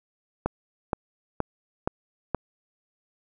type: click train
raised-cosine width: 1 ms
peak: -10 dBFS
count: 5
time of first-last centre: 0.46-2.347 s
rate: 2.12 Hz
effects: none